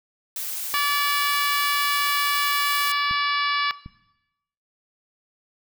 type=noise; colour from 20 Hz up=blue; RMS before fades=-30 dBFS; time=0.36-2.92 s; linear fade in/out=2 ms
type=harmonic tone; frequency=576 Hz; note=D5; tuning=34 cents flat; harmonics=2 / 3 / 4 / 5 / 6 / 7 / 8 / 9; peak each=-23 / -27 / -29 / -31 / -33 / -34 / -35 / -36 dBFS; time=0.74-3.71 s; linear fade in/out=0 ms
type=clicks; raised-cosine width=5 ms; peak=-25 dBFS; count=2; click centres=3.111 / 3.861 s
effects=noise-tail reverb RT60 0.9 s tail -18 dB re dry